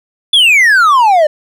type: exponential sweep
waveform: triangle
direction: down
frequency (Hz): 3520 to 587.3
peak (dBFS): -3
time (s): 0.33-1.27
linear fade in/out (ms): 5
effects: none